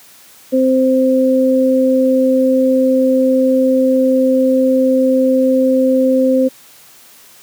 sine tone pair together, 260.5 / 522 Hz, C4 / C5, -7 / -4 cents, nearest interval octave, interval 1203 cents, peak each -12 dBFS, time 0.52-6.49 s, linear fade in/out 20 ms, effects white hiss -43 dBFS RMS until 7.42 s + high-pass 100 Hz 12 dB/octave

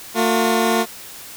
15% pulse tone pair together, 225.9 / 357.9 Hz, A3 / F4, +46 / +42 cents, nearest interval minor sixth, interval 796 cents, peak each -11 / -13 dBFS, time 0.14-0.86 s, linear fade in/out 50 ms, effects white hiss -37 dBFS RMS until 1.36 s

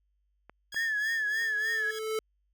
clicks, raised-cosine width 0.5 ms, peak -32 / -29 / -38 dBFS, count 3, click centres 0.496 / 0.745 / 1.417 s
15% pulse tone with tremolo, 1659 Hz, G#6, 2 cents flat, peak -30 dBFS, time 0.72-1.99 s, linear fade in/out 5 ms, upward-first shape sine, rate 3.3 Hz, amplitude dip 85%
sine tone with vibrato, 1753 Hz, A6, 7 cents flat, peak -27 dBFS, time 0.76-1.91 s, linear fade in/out 5 ms, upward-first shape triangle, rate 3.4 Hz, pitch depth 100 cents each way
square tone with exponential growth, 437.4 Hz, A4, 10 cents flat, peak -28 dBFS, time 1.08-2.19 s, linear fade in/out 2 ms, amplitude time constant 240 ms
effects added 50 Hz sine -70 dBFS peak until 2.53 s

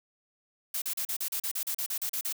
blue noise bursts, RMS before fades -32 dBFS, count 14, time 0.74-2.327 s, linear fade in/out 5 ms, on 79 ms, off 37 ms, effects none

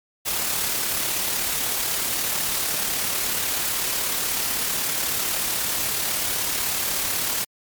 white noise with amplitude modulation, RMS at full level -23 dBFS, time 0.25-7.45 s, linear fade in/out 20 ms, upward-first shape sine, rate 36.2 Hz, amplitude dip 30%, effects MP3 96 kbps

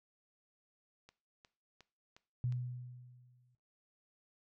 click train, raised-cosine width 0.2 ms, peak -39 dBFS, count 5, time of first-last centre 1.09-2.524 s, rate 2.79 Hz
sine tone with exponential decay, 123.9 Hz, B2, 6 cents sharp, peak -31 dBFS, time 2.44-3.55 s, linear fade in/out 0 ms, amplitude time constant 240 ms
effects noise-tail reverb RT60 0.4 s tail -18 dB re dry

